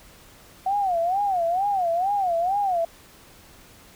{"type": "tone with vibrato", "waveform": "sine", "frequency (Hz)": 740, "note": "F#5", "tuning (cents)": 0, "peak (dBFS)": -20, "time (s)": [0.66, 2.85], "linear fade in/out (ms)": 5, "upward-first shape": "sine", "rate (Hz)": 2.2, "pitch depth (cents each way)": 180, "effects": ["pink hiss -50 dBFS RMS until 3.95 s"]}